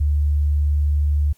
sine tone, 73.42 Hz, D2, in tune, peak -15 dBFS, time 0-1.33 s, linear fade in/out 10 ms, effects white hiss -60 dBFS RMS until 1.37 s + AAC 64 kbps

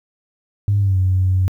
sine tone with pitch glide, 101.5 to 93.08 Hz, G#2 to F#2, -39 to +11 cents, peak -12 dBFS, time 0.68-1.48 s, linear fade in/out 0 ms, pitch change -150 cents, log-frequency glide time 0.79-0.98 s, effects tanh soft clip ceiling -8 dBFS + 9-bit

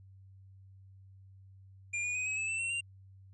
square tone with pitch steps, 2400 / 2450 / 2502 / 2554 / 2608 / 2663 / 2719 / 2776 Hz, D7 / D#7 / D#7 / D#7 / E7 / E7 / F7 / F7, +37 / -27 / +9 / +45 / -19 / +17 / -47 / -11 cents, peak -33 dBFS, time 1.93-2.81 s, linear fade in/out 10 ms, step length 110 ms, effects added 96 Hz sine -53 dBFS peak until 3.33 s + resampled to 24000 Hz

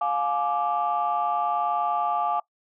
sine chord, D diminished, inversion first, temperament just, 704.8 / 845.8 / 1174.7 Hz, F5 / Ab5 / D6, +16 / +31 / 0 cents, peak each -26 / -26 / -26 dBFS, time 0.01-2.4 s, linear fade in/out 5 ms, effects noise-tail reverb RT60 0.1 s tail -22 dB re dry + tanh soft clip ceiling -15 dBFS

